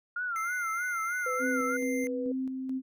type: tone with vibrato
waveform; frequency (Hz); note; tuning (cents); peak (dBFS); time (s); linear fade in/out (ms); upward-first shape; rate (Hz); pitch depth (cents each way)
sine; 1396.9; F6; 0; -30; 0.16-1.77; 5; sine; 3.2; 110
type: tone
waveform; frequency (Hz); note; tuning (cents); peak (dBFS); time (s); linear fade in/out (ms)
square; 2093; C7; 0; -37; 0.36-2.07; 0
type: tone with pitch glide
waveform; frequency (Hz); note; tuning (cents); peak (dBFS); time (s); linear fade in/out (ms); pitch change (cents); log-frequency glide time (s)
sine; 504 to 492.8; B4 to B4; +35 to -4; -32; 1.26-2.32; 5; -39; 1.47-1.61
type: tone with tremolo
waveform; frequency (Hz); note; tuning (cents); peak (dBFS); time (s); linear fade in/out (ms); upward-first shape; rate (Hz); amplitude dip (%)
sine; 261.6; C4; 0; -29; 1.39-2.82; 50; square; 2.3; 35
effects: none